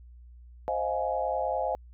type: chord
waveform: sine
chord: F minor seventh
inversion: second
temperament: just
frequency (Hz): 523.8 / 628.6 / 698.5 / 838.1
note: C5 / Eb5 / F5 / Ab5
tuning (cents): +2 / +18 / 0 / +16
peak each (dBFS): -32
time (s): 0.68-1.75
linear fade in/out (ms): 0
effects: added 60 Hz sine -47 dBFS peak until 1.93 s